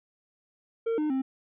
triangle tone with pitch steps, 456.8 / 304.1 / 264.8 Hz, A#4 / D#4 / C4, -35 / -40 / +21 cents, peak -23 dBFS, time 0.86-1.22 s, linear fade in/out 10 ms, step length 120 ms, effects resampled to 8000 Hz

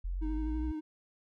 sine linear sweep, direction up, 42.13 to 61.74 Hz, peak -32 dBFS, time 0.04-0.72 s, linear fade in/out 10 ms
triangle tone with vibrato, 311.1 Hz, D#4, in tune, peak -33 dBFS, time 0.21-0.81 s, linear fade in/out 20 ms, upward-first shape sine, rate 12 Hz, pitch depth 25 cents each way
effects none

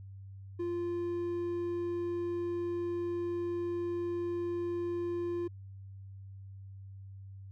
triangle tone, 347.1 Hz, F4, 11 cents flat, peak -30 dBFS, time 0.59-5.48 s, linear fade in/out 10 ms, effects added 97 Hz sine -45 dBFS peak until 7.51 s

